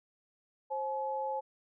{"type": "tone pair together", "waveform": "sine", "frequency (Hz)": [531.8, 853], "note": ["C5", "G#5"], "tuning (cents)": [28, 46], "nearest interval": "minor sixth", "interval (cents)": 818, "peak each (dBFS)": [-36, -34], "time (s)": [0.7, 1.41], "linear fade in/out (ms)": 20, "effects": []}